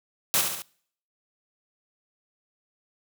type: noise with echo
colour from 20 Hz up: white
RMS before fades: -22 dBFS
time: 0.34-0.41 s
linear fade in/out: 0 ms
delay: 70 ms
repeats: 3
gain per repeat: -5 dB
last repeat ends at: 0.62 s
effects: noise-tail reverb RT60 0.6 s tail -24 dB re dry + high-pass 100 Hz 12 dB/octave